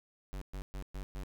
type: tone bursts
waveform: square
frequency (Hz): 47.88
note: G1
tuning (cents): -40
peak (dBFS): -39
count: 5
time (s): 0.33-1.235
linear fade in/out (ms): 0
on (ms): 85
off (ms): 120
effects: none